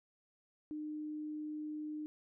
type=tone; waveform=sine; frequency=303.8 Hz; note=D#4; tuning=41 cents flat; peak=-39 dBFS; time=0.71-2.06 s; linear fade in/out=0 ms; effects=none